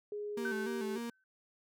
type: tone with pitch glide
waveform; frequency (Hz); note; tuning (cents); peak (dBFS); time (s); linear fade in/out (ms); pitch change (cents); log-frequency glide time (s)
sine; 415.3 to 389.7; G#4 to G4; 0 to -10; -37; 0.12-0.98; 2; -110; 0.35-0.45
type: tone with vibrato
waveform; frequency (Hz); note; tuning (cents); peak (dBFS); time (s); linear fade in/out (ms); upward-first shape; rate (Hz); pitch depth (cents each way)
35% pulse; 225.8; A3; +45; -36; 0.37-1.1; 5; square; 3.4; 65
type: tone with exponential decay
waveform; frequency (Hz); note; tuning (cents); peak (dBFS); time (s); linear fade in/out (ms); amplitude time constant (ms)
sine; 1530; G6; -42; -34; 0.45-1.24; 2; 170
effects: none